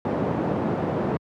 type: band-pass noise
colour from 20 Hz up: pink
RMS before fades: -25 dBFS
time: 0.05-1.17 s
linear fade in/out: 2 ms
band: 140 to 740 Hz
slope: 12 dB/octave
effects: high-pass 80 Hz 12 dB/octave